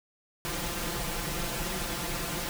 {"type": "noise with comb filter", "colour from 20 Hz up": "pink", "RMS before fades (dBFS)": -33, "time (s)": [0.45, 2.49], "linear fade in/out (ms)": 0, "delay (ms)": 5.8, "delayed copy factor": 0.95, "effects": []}